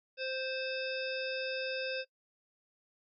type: harmonic tone with a mistuned harmonic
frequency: 523 Hz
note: C5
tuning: 1 cent flat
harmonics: 1 / 3 / 5 / 7 / 9 / 10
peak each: -37 / -42 / -40 / -45 / -45 / -47 dBFS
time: 0.17-2.05 s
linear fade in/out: 50 ms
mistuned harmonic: 9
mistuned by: +37 cents
effects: noise-tail reverb RT60 0.1 s tail -18 dB re dry